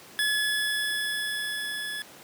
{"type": "tone with level ramp", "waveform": "25% pulse", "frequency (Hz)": 1707, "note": "G#6", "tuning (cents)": 47, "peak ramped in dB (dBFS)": [-19, -28], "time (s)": [0.19, 2.02], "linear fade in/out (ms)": 0, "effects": ["pink hiss -48 dBFS RMS until 2.23 s", "high-pass 200 Hz 12 dB/octave"]}